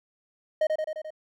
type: tone with echo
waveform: triangle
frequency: 622 Hz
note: D#5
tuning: 1 cent flat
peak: -18 dBFS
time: 0.61-0.67 s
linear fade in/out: 5 ms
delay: 87 ms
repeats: 5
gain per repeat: -3 dB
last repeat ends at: 1.105 s
effects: none